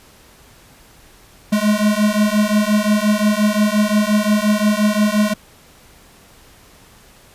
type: beating tone pair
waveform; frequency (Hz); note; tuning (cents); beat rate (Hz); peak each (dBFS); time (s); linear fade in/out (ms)
square; 207.7 / 213.4; G#3 / G#3; 0 / +47; 5.7; -17; 1.52-5.34; 10
effects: pink hiss -47 dBFS RMS until 7.34 s + resampled to 32000 Hz